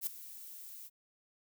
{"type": "noise with ADSR envelope", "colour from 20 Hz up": "violet", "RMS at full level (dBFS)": -33, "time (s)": [0.01, 0.9], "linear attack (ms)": 58, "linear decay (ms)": 5, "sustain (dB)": -16, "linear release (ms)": 43, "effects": []}